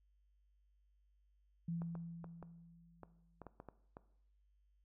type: tone with exponential decay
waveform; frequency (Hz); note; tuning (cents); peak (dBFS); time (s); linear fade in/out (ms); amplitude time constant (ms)
sine; 168.3; E3; +36; -37; 1.68-3.52; 5; 400
type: clicks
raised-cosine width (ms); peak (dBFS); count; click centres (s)
1; -36; 10; 1.819 / 1.953 / 2.243 / 2.427 / 3.033 / 3.417 / 3.467 / 3.601 / 3.687 / 3.969
effects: noise-tail reverb RT60 0.7 s tail -17 dB re dry + added 50 Hz sine -70 dBFS peak until 4.84 s